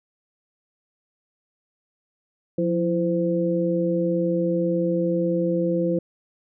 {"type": "tone cluster", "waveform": "sine", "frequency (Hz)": [176, 335.8, 514], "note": ["F3", "E4", "C5"], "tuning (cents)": [14, 32, -31], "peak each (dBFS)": -24, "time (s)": [2.58, 5.99], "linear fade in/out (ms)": 5, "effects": []}